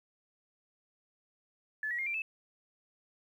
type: tone with pitch steps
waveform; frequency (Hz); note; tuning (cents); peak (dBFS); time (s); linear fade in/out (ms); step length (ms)
sine; 1728 / 1917.3 / 2127 / 2361 / 2619; A6 / A#6 / C7 / D7 / E7; -32 / +48 / +28 / +9 / -12; -32; 1.83-2.22; 2; 78
effects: 11-bit